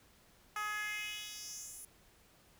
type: tone with high-pass filter sweep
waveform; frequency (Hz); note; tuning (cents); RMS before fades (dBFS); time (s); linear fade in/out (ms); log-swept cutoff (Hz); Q
10% pulse; 421.1; G#4; +24; -42; 0.56-1.85; 2; 1100 to 10000; 2.9
effects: pink hiss -65 dBFS RMS until 2.59 s